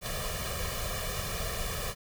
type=noise with comb filter; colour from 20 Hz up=pink; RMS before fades=-34 dBFS; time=0.01-1.95 s; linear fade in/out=50 ms; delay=1.7 ms; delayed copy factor=+0.95; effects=none